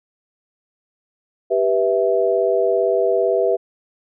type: tone cluster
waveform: sine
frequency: 392.3 / 490.1 / 657 Hz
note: G4 / B4 / E5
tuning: +1 / -13 / -6 cents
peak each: -19 dBFS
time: 1.5-3.57 s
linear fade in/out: 20 ms
effects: none